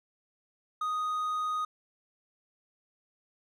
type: tone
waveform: triangle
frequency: 1244.5 Hz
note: D#6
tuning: in tune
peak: -27 dBFS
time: 0.81-1.65 s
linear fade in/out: 5 ms
effects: none